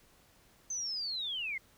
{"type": "linear sweep", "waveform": "sine", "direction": "down", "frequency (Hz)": [6260, 2040], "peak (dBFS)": -34, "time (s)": [0.7, 1.58], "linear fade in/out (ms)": 5, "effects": ["pink hiss -64 dBFS RMS until 1.77 s"]}